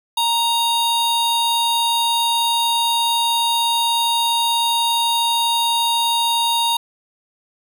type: tone pair together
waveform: square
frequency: 932.3 / 3729 Hz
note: A#5 / A#7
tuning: 0 / 0 cents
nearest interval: 2 octaves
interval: 2400 cents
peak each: -19 / -20 dBFS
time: 0.17-6.77 s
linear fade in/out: 5 ms
effects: none